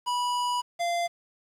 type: tone pair in turn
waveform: square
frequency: 979 / 690.5 Hz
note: B5 / F5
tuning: -15 / -20 cents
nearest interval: tritone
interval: 605 cents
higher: first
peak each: -26 dBFS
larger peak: neither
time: 0.06-0.62 / 0.79-1.08 s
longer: first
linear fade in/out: 20 ms
effects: low-pass 9000 Hz 12 dB/octave + 9-bit